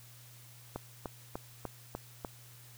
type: click train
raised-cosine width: 1 ms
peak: -23 dBFS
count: 6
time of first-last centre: 0.76-2.248 s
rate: 3.36 Hz
effects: added 120 Hz sine -55 dBFS peak until 2.77 s + white hiss -57 dBFS RMS until 2.77 s